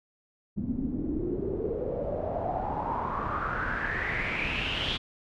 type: noise with low-pass filter sweep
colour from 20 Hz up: pink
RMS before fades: -31 dBFS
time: 0.56-4.98 s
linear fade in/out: 20 ms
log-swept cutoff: 220 to 3400 Hz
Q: 6.9
effects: none